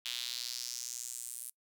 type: tone with high-pass filter sweep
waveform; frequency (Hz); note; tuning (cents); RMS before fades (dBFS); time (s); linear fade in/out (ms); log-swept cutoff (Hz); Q
square; 60.9; B1; -24; -41; 0.05-1.5; 5; 3300 to 10000; 3
effects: noise-tail reverb RT60 0.1 s tail -25 dB re dry